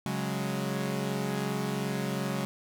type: chord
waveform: sawtooth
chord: C# suspended fourth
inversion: none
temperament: equal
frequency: 138.59 / 185 / 207.7 Hz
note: C#3 / F#3 / G#3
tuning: 0 / 0 / 0 cents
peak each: -30 dBFS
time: 0.06-2.45 s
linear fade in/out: 0 ms
effects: none